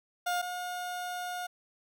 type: tone pair in turn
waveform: 30% pulse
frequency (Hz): 711 / 717.6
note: F5 / F5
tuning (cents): +31 / +47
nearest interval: unison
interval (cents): 16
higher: second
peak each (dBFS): -26 / -32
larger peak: first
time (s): 0.26-0.42 / 0.42-1.47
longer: second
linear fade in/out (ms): 10
effects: none